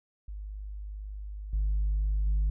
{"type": "tone with level steps", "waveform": "sine", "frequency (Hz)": 51, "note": "G#1", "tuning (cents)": -31, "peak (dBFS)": [-36, -23, -21], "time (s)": [0.28, 2.5], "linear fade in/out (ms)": 5, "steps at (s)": [1.53, 2.26], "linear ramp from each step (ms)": 5, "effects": ["tanh soft clip ceiling -22 dBFS"]}